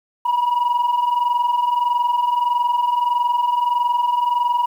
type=tone pair together; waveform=sine; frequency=949.4 / 971 Hz; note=A#5 / B5; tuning=+31 / -30 cents; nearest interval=unison; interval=39 cents; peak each=-19 / -15 dBFS; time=0.25-4.66 s; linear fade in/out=10 ms; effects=tanh soft clip ceiling -13 dBFS + 8-bit